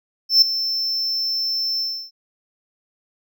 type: tone with ADSR envelope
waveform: triangle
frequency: 5330 Hz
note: E8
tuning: 18 cents sharp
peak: -6 dBFS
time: 0.29-2.11 s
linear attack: 130 ms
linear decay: 3 ms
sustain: -13 dB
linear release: 310 ms
effects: none